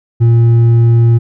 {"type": "tone with hard clipping", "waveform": "sine", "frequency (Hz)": 116.54, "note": "A#2", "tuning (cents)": 0, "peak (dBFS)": -6, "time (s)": [0.2, 1.19], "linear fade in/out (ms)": 20, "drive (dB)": 4, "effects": []}